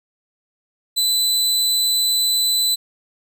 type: tone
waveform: sawtooth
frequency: 4004 Hz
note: B7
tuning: 23 cents sharp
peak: -13 dBFS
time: 0.96-2.76 s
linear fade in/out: 20 ms
effects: none